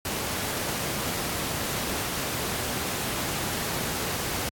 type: noise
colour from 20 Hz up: pink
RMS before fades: -29 dBFS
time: 0.05-4.49 s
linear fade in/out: 2 ms
effects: high-pass 80 Hz 12 dB/octave + AAC 64 kbps